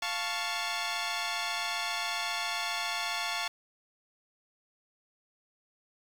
10% pulse chord, F augmented, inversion none, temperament equal, 698.5 / 880 / 1108.7 Hz, F5 / A5 / C#6, 0 / 0 / 0 cents, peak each -27 dBFS, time 0.02-3.48 s, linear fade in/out 5 ms, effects low-pass 8000 Hz 12 dB/octave + 8-bit

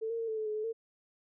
sine tone with pitch steps, 443.9 / 460.1 / 455.7 / 439.6 / 434.2 / 426.2 / 429.9 / 453.3 Hz, A4 / A#4 / A#4 / A4 / A4 / G#4 / A4 / A#4, +15 / -23 / -39 / -2 / -23 / +45 / -40 / -48 cents, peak -32 dBFS, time 0.01-0.73 s, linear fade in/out 20 ms, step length 90 ms, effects none

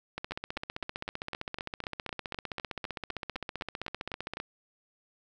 two click trains, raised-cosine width 0.3 ms, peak -20 / -19 dBFS, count 17 / 66, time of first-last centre 0.32-4.371 / 0.18-4.401 s, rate 3.95 / 15.4 Hz, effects none

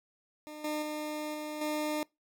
20% pulse tone with level steps, 303 Hz, D#4, 46 cents flat, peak -38 / -27 / -30 / -32 / -26 dBFS, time 0.47-2.03 s, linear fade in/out 0 ms, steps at 0.64 / 0.82 / 1.34 / 1.61 s, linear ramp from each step 5 ms, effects noise-tail reverb RT60 0.2 s tail -24 dB re dry

